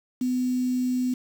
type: tone with quantisation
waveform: sine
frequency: 251.6 Hz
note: B3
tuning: 32 cents sharp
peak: -22 dBFS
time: 0.21-1.14 s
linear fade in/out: 5 ms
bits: 7
effects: none